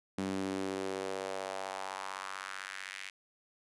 sawtooth tone with high-pass filter sweep, 95.8 Hz, G2, 39 cents flat, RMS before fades -39 dBFS, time 0.18-3.1 s, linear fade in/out 5 ms, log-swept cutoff 220 to 2200 Hz, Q 2.3, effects resampled to 24000 Hz

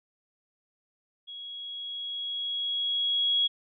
sine tone with level ramp, 3322 Hz, G#7, in tune, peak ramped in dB -39 to -21 dBFS, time 1.27-3.48 s, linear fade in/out 20 ms, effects none

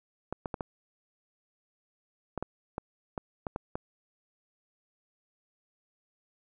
clicks, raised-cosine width 1 ms, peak -19 dBFS, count 11, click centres 0.326 / 0.458 / 0.542 / 0.608 / 2.377 / 2.426 / 2.781 / 3.178 / 3.468 / 3.561 / 3.755 s, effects none

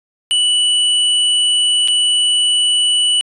square tone with dropouts, 2960 Hz, F#7, in tune, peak -12 dBFS, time 0.31-3.21 s, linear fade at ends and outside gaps 0 ms, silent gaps 1.876-1.883 s, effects resampled to 24000 Hz

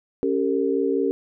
sine chord, G diminished, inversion second, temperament equal with one note detuned, 277.2 / 392 / 456.8 Hz, Db4 / G4 / Bb4, 0 / 0 / -35 cents, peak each -24 / -23 / -24 dBFS, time 0.23-1.11 s, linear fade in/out 0 ms, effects none

